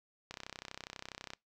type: click train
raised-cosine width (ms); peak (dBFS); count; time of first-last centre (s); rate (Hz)
0.2; -25; 34; 0.31-1.335; 32.2
effects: noise-tail reverb RT60 0.2 s tail -24 dB re dry